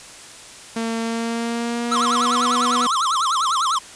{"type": "tone with pitch glide", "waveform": "sawtooth", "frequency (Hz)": [227.7, 244], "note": ["A#3", "B3"], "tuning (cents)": [-40, -21], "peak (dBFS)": -18, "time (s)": [0.76, 2.87], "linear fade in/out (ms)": 5, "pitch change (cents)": 119, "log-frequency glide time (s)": [1, 2.42]}
{"type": "tone with vibrato", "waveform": "square", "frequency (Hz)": 1181, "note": "D6", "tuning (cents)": 9, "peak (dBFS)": -18, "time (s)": [1.91, 3.79], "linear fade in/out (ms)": 10, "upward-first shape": "sine", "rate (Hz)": 10, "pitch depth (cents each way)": 240}
{"effects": ["white hiss -40 dBFS RMS until 3.95 s", "resampled to 22050 Hz"]}